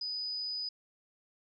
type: tone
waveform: sine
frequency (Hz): 4978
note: D#8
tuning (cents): 0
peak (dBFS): -34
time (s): 0.01-0.69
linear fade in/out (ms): 5
effects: none